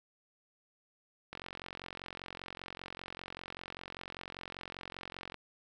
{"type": "click train", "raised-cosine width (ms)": 0.3, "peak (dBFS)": -26, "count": 182, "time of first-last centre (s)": [1.33, 5.343], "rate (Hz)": 45.1, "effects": []}